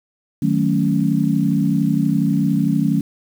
sine chord, D# half-diminished seventh, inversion none, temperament equal with one note detuned, 155.56 / 187.15 / 220 / 277.2 Hz, D#3 / F#3 / A3 / C#4, 0 / +20 / 0 / 0 cents, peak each -20 dBFS, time 0.42-3.01 s, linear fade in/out 5 ms, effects 7-bit

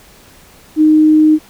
sine tone, 309.1 Hz, D#4, 11 cents flat, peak -5 dBFS, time 0.76-1.39 s, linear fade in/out 50 ms, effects pink hiss -43 dBFS RMS until 1.49 s

